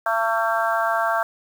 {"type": "harmonic tone", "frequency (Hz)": 225.7, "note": "A3", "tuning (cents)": 44, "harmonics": [3, 4, 5, 6, 7], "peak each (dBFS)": [-23, -26, -26, -26, -26], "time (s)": [0.06, 1.23], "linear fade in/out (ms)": 2, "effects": ["7-bit"]}